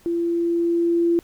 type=tone with level ramp; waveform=sine; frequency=340.2 Hz; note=F4; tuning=45 cents flat; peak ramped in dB=-20 to -15 dBFS; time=0.06-1.19 s; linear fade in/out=0 ms; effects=pink hiss -54 dBFS RMS until 1.23 s